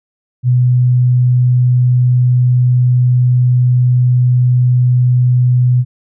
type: tone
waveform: sine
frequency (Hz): 124.6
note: B2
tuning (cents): +16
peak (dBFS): -7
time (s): 0.43-5.85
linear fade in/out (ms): 50
effects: none